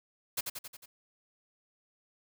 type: noise with echo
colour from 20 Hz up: white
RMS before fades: -32 dBFS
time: 0.37-0.41 s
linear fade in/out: 10 ms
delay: 90 ms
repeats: 5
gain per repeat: -4 dB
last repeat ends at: 0.86 s
effects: none